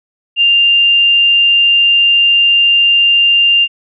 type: tone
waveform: sine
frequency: 2794 Hz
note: F7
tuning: in tune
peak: -6 dBFS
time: 0.36-3.68 s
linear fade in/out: 50 ms
effects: none